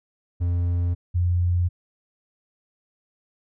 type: tone pair in turn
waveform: triangle / sine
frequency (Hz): 87.31 / 88.22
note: F2 / F2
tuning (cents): 0 / +18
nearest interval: unison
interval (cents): 18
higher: second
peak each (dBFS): -18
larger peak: neither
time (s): 0.4-0.95 / 1.14-1.69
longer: neither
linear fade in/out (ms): 20
effects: none